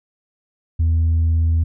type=tone with tanh clipping; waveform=sine; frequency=81.7 Hz; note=E2; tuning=15 cents flat; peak=-14 dBFS; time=0.79-1.64 s; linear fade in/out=10 ms; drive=1 dB; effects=none